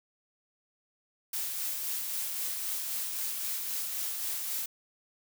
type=noise with tremolo; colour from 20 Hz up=blue; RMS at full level=-33 dBFS; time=1.33-4.66 s; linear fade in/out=5 ms; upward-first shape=sine; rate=3.8 Hz; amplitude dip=30%; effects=none